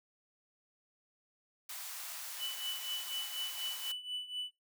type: high-pass noise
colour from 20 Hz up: white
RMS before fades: -44 dBFS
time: 1.69-3.92 s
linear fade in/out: 5 ms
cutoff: 720 Hz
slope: 24 dB/octave
type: tone with tremolo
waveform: triangle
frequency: 2980 Hz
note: F#7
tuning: 12 cents sharp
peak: -34 dBFS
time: 2.38-4.51 s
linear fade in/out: 50 ms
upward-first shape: triangle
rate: 4.1 Hz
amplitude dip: 85%
effects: noise-tail reverb RT60 0.2 s tail -18 dB re dry